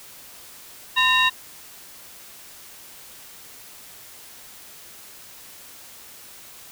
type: tone cluster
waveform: sine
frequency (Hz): 1019 / 1813 / 2764 / 3801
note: C6 / A#6 / F7 / A#7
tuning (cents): -46 / -49 / -19 / +33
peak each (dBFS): -20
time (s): 0.96-1.3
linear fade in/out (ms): 20
effects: tanh soft clip ceiling -10 dBFS + white hiss -44 dBFS RMS until 6.71 s